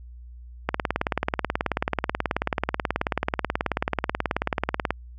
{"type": "click train", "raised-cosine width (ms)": 0.5, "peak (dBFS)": -7, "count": 79, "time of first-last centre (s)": [0.69, 4.906], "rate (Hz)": 18.5, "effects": ["added 60 Hz sine -40 dBFS peak until 5.18 s"]}